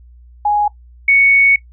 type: tone pair in turn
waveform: sine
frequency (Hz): 830.6 / 2222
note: G#5 / C#7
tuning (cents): 0 / +4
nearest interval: octave + perfect fourth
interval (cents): 1704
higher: second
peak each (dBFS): -11 / -7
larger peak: second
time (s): 0.45-0.68 / 1.08-1.56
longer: second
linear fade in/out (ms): 5
effects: noise-tail reverb RT60 0.1 s tail -19 dB re dry + added 60 Hz sine -39 dBFS peak until 1.72 s